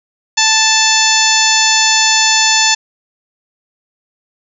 harmonic tone, 880 Hz, A5, in tune, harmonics 1 / 2 / 3 / 4 / 5 / 6 / 7 / 8, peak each -17 / -17 / -17 / -17 / -17 / -17 / -17 / -17 dBFS, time 0.37-2.75 s, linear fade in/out 10 ms, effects none

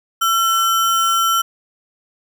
sine tone with sample-and-hold, 1349 Hz, E6, 40 cents sharp, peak -13 dBFS, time 0.21-1.42 s, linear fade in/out 10 ms, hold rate 4410 Hz, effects none

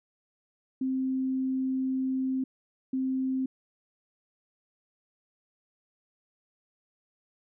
sine tone pair in turn, 262 / 262 Hz, C4 / C4, +2 / +2 cents, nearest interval unison, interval 0 cents, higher neither, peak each -26 dBFS, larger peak neither, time 0.81-2.44 / 2.93-3.46 s, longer first, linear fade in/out 5 ms, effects none

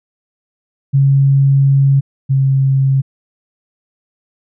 sine tone pair in turn, 137.6 / 135.08 Hz, C#3 / C#3, -12 / -44 cents, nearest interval unison, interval 32 cents, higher first, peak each -7 / -9 dBFS, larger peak first, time 0.93-2.01 / 2.29-3.02 s, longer first, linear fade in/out 20 ms, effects none

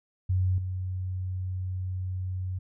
sine tone with level steps, 92.5 Hz, F#2, in tune, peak -22 / -29 dBFS, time 0.29-2.59 s, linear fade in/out 10 ms, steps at 0.58 s, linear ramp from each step 2 ms, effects none

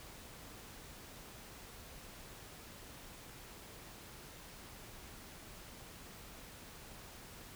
silence, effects pink hiss -53 dBFS RMS until 7.55 s

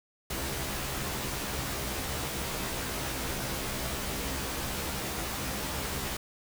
pink noise with comb filter, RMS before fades -34 dBFS, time 0.3-6.17 s, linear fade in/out 5 ms, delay 15 ms, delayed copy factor +0.95, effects none

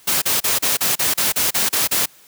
white noise bursts, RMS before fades -18 dBFS, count 11, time 0.07-2.06 s, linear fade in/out 10 ms, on 150 ms, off 34 ms, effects white hiss -49 dBFS RMS until 2.27 s + high-pass 80 Hz 12 dB/octave

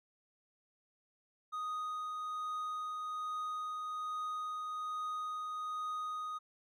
triangle tone with tremolo, 1244.5 Hz, D#6, in tune, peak -34 dBFS, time 1.52-6.39 s, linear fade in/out 20 ms, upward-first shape triangle, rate 1.2 Hz, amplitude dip 25%, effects none

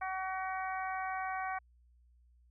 harmonic tone, 377.2 Hz, F#4, 33 cents sharp, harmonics 2 / 3 / 4 / 5 / 6, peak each -37 / -41 / -43 / -45 / -47 dBFS, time 0.01-1.59 s, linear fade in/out 10 ms, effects added 60 Hz sine -62 dBFS peak until 2.5 s

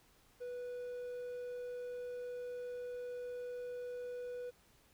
triangle tone, 491.6 Hz, B4, 8 cents flat, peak -39 dBFS, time 0.4-4.51 s, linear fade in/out 20 ms, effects pink hiss -68 dBFS RMS until 4.93 s

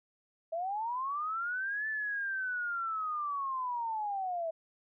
sine linear two-way sweep, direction up then down, 639 to 1760 to 639 Hz, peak -32 dBFS, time 0.52-4.51 s, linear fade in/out 10 ms, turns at 1.88 s, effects none

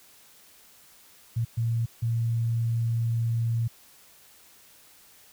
sine tone bursts at uneven times, 115.6 Hz, A#2, 14 cents flat, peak -23 dBFS, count 3, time 1.36-1.45 / 1.57-1.86 / 2.02-3.68 s, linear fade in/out 10 ms, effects white hiss -55 dBFS RMS until 5.32 s

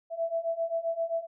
sine beating tone pair, 659.3 / 666.9 Hz, E5 / E5, 0 / +20 cents, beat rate 7.6 Hz, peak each -32 / -30 dBFS, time 0.1-1.27 s, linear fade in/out 50 ms, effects none

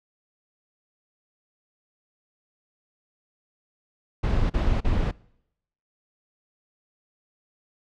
brown noise bursts, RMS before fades -22 dBFS, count 3, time 4.23-5.114 s, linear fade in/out 10 ms, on 270 ms, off 37 ms, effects noise-tail reverb RT60 0.8 s tail -24 dB re dry + low-pass 4000 Hz 12 dB/octave

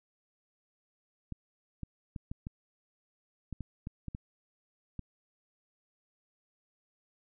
clicks, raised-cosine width 5 ms, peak -26 dBFS, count 11, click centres 1.323 / 1.833 / 2.162 / 2.315 / 2.469 / 3.527 / 3.607 / 3.871 / 4.083 / 4.149 / 4.993 s, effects none

